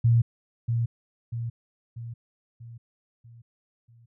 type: tone with echo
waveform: sine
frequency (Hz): 116.8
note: A#2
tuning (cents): +4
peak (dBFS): -16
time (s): 0.04-0.22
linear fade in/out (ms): 10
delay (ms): 640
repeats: 6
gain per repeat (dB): -6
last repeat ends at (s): 4.06
effects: none